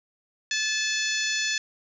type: harmonic tone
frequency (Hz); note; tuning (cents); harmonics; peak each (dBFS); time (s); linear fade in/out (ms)
867; A5; -26; 2 / 3 / 4 / 5 / 6 / 7 / 8; -29 / -31 / -32 / -33 / -34 / -34 / -35; 0.51-1.58; 2
effects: none